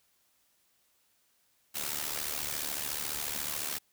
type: noise with amplitude modulation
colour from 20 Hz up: white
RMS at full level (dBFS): -32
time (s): 1.74-3.79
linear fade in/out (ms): 20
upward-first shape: sine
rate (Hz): 74.1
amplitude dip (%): 75
effects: white hiss -71 dBFS RMS until 3.92 s